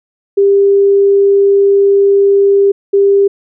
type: tone pair in turn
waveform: sine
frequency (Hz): 397.9 / 397.9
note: G4 / G4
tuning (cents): +26 / +26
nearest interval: unison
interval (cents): 0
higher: neither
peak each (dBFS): -5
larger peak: neither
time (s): 0.37-2.72 / 2.93-3.28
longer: first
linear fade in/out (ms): 10
effects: none